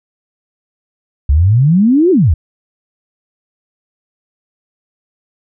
sine exponential two-way sweep, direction up then down, 65.41 to 388.8 to 65.41 Hz, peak -6 dBFS, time 1.29-2.34 s, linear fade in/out 5 ms, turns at 2.11 s, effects none

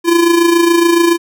square tone with amplitude modulation, 340 Hz, F4, 46 cents flat, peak -6 dBFS, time 0.04-1.18 s, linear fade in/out 50 ms, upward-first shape sine, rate 27.1 Hz, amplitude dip 55%, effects none

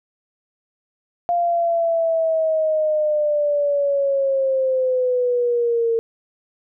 sine linear sweep, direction down, 698.5 to 455.1 Hz, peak -16 dBFS, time 1.29-5.99 s, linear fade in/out 0 ms, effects none

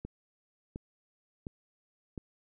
click train, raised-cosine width 3 ms, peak -26 dBFS, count 4, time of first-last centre 0.05-2.178 s, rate 1.41 Hz, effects none

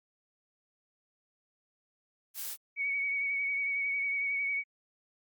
blue noise, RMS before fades -38 dBFS, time 2.34-2.57 s, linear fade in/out 50 ms
sine tone with vibrato, 2243 Hz, C#7, 20 cents sharp, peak -29 dBFS, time 2.76-4.64 s, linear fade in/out 50 ms, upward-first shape triangle, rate 11 Hz, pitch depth 34 cents each way
effects Opus 48 kbps

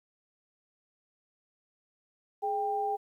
sine tone pair together, 420 / 792.9 Hz, G#4 / G5, +19 / +20 cents, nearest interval major seventh, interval 1101 cents, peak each -34 / -29 dBFS, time 2.42-2.97 s, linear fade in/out 20 ms, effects 11-bit

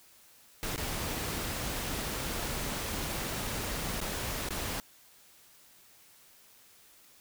pink noise with dropouts, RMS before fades -35 dBFS, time 0.63-4.8 s, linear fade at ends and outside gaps 0 ms, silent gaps 0.761-0.779 / 4.004-4.014 / 4.488-4.506 s, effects white hiss -59 dBFS RMS until 7.2 s

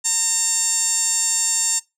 sawtooth tone with band-pass filter, 912 Hz, A#5, 38 cents flat, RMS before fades -20 dBFS, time 0.04-1.8 s, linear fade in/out 20 ms, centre 7500 Hz, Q 8.1, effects noise-tail reverb RT60 0.2 s tail -20 dB re dry

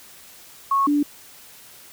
sine tone pair in turn, 1100 / 291.4 Hz, C#6 / D4, -14 / -13 cents, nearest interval octave + major seventh, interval 2299 cents, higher first, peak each -16 dBFS, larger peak neither, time 0.71-0.87 / 0.87-1.03 s, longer neither, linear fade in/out 5 ms, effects white hiss -46 dBFS RMS until 1.92 s

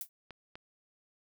violet noise with exponential decay, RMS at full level -34 dBFS, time 0.01-0.09 s, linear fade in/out 1 ms, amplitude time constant 17 ms
clicks, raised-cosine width 0.3 ms, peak -30 dBFS, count 2, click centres 0.307 / 0.555 s
effects none

